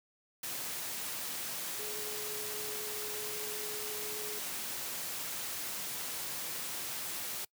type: tone in noise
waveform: sine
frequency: 423.2 Hz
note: G#4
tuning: 33 cents sharp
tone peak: -44 dBFS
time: 1.79-4.39 s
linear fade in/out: 5 ms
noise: white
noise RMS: -39 dBFS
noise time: 0.43-7.45 s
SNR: -8 dB
effects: noise-tail reverb RT60 0.1 s tail -25 dB re dry + high-pass 100 Hz 12 dB/octave